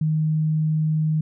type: tone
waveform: sine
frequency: 155.8 Hz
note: D#3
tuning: 3 cents sharp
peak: -18 dBFS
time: 0.01-1.21 s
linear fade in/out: 5 ms
effects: none